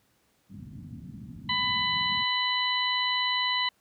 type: low-pass noise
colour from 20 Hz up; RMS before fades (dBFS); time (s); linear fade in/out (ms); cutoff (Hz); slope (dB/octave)
white; -41; 0.49-2.25; 50; 250; 48
type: harmonic tone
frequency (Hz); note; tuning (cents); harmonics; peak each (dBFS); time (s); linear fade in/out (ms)
998; B5; +18; 1 / 2 / 3 / 4; -30 / -30 / -30 / -30; 1.49-3.69; 5
effects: pink hiss -68 dBFS RMS until 3.8 s + high-pass 80 Hz 12 dB/octave